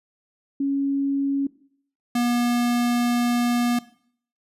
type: tone pair in turn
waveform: sine / square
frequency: 277.2 / 240.8 Hz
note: C#4 / B3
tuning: 0 / -44 cents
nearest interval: major second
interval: 244 cents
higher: first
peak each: -20 dBFS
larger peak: neither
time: 0.6-1.47 / 2.15-3.79 s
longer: second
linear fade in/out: 5 ms
effects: noise-tail reverb RT60 0.6 s tail -19 dB re dry + resampled to 32000 Hz